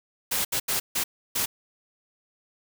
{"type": "noise bursts at uneven times", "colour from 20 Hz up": "white", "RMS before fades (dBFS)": -26, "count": 5, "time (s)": [[0.31, 0.45], [0.52, 0.6], [0.68, 0.8], [0.95, 1.04], [1.35, 1.46]], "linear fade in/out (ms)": 10, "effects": []}